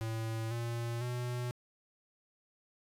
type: tone with pitch steps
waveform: square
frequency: 112.3 / 117.48 / 122.89 Hz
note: A2 / A#2 / B2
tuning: +36 / +14 / -8 cents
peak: -35 dBFS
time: 0.01-1.51 s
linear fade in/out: 0 ms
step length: 500 ms
effects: resampled to 32000 Hz + 11-bit